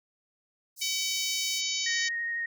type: high-pass noise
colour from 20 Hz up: pink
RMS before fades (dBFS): -41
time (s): 0.76-1.62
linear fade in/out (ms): 50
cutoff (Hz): 5000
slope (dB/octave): 48
type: harmonic tone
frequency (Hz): 759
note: F#5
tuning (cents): +44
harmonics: 3 / 4 / 5 / 6 / 7 / 8 / 9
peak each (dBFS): -36 / -36 / -36 / -36 / -36 / -36 / -36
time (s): 0.81-2.09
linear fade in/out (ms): 10
type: tone with vibrato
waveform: sine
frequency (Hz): 1864.7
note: A#6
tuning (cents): 0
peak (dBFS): -29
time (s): 1.86-2.46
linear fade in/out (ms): 5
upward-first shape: sine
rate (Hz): 12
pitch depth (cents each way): 10
effects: none